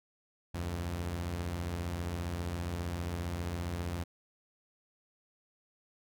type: beating tone pair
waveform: sawtooth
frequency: 72.1 / 87.1 Hz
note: D2 / F2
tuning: -31 / -4 cents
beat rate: 15 Hz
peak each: -38 / -31 dBFS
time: 0.54-4.04 s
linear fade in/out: 10 ms
effects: none